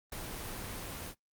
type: noise with ADSR envelope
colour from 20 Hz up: pink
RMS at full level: -38 dBFS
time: 0.12-1.15 s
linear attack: 5 ms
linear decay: 3 ms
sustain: -3 dB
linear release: 73 ms
effects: noise-tail reverb RT60 0.1 s tail -19 dB re dry + Opus 24 kbps